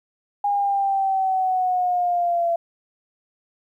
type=linear sweep; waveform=sine; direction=down; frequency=816 to 676 Hz; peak=-18 dBFS; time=0.44-2.56 s; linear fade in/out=5 ms; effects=10-bit